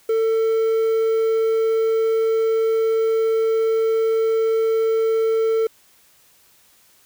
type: tone with quantisation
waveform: triangle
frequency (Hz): 447.1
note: A4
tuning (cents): +28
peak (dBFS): -14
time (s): 0.09-5.67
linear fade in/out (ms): 5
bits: 7
effects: white hiss -55 dBFS RMS until 7.05 s